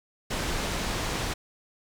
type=low-pass noise; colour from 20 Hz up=pink; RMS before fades=-30 dBFS; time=0.3-1.34 s; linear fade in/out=10 ms; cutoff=7500 Hz; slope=12 dB/octave; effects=none